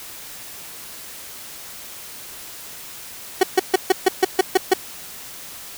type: tone bursts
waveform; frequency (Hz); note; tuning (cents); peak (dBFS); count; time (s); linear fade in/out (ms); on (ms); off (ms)
30% pulse; 375; F#4; +23; -8; 9; 3.41-4.737; 5; 23; 140
effects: white hiss -37 dBFS RMS until 5.77 s